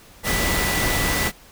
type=tone in noise; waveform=sine; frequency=1975.5 Hz; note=B6; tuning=in tune; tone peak=-26 dBFS; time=0.23-1.32 s; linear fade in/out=50 ms; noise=pink; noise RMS=-22 dBFS; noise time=0.23-1.32 s; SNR=-7 dB; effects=pink hiss -48 dBFS RMS until 1.51 s